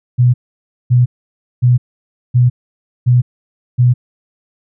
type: tone bursts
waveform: sine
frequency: 123.47 Hz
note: B2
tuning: in tune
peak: -6 dBFS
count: 6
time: 0.18-3.94 s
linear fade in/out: 20 ms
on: 160 ms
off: 560 ms
effects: none